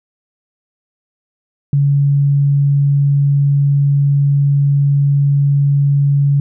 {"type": "tone", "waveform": "sine", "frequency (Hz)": 141.4, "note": "C#3", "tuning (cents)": 35, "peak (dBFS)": -9, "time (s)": [1.73, 6.4], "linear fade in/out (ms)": 2, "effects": []}